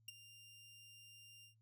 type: tone with ADSR envelope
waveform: sawtooth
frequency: 2794 Hz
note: F7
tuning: in tune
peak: -40 dBFS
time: 0.08-1.55 s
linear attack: 5 ms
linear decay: 19 ms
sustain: -15 dB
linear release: 110 ms
effects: noise-tail reverb RT60 0.1 s tail -19 dB re dry + added 111 Hz sine -70 dBFS peak until 1.61 s